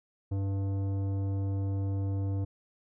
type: tone with tanh clipping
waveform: triangle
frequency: 98 Hz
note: G2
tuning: in tune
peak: -30 dBFS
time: 0.31-2.45 s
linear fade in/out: 10 ms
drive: 17 dB
effects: none